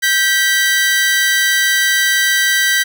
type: tone pair together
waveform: sawtooth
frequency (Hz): 1568 / 1943.4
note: G6 / B6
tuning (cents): 0 / -28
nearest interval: major third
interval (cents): 372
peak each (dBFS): -11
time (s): 0.02-2.84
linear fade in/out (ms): 20
effects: none